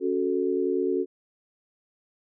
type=chord; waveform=sine; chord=F# minor; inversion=second; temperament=equal; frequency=277.2 / 370 / 440 Hz; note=C#4 / F#4 / A4; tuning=0 / 0 / 0 cents; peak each=-29 / -25 / -28 dBFS; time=0-1.06 s; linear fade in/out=50 ms; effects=none